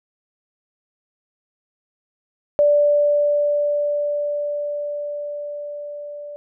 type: tone with level ramp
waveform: sine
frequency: 585 Hz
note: D5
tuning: 7 cents flat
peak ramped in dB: -11 to -31 dBFS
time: 2.59-6.36 s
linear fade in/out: 0 ms
effects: none